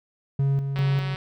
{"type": "tone with tremolo", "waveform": "triangle", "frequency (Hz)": 138, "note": "C#3", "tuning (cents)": -7, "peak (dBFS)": -17, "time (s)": [0.39, 1.15], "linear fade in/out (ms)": 5, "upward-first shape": "square", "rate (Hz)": 2.5, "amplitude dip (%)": 50}
{"type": "click train", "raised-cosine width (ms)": 0.3, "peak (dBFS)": -20, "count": 76, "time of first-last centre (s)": [0.76, 1.159], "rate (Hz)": 188}
{"effects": []}